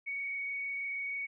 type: tone with frequency modulation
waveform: sine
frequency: 2236 Hz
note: C#7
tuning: 14 cents sharp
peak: -34 dBFS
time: 0.06-1.27 s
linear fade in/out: 20 ms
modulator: 26.3 Hz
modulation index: 0.99
effects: none